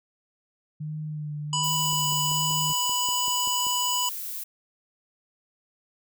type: tone with vibrato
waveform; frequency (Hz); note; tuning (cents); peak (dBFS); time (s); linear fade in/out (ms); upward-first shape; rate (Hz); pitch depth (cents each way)
sine; 151.3; D#3; -48; -30; 0.8-2.73; 10; sine; 1.3; 31
type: harmonic tone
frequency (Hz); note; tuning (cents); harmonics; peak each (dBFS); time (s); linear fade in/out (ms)
987; B5; -1; 1 / 3 / 5 / 7 / 8; -28 / -28 / -35 / -30 / -34; 1.53-4.09; 2
type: noise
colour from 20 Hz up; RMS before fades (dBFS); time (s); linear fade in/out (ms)
violet; -34; 1.63-4.44; 10
type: click train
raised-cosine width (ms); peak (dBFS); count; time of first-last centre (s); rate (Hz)
2; -30; 10; 1.93-3.667; 5.18
effects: none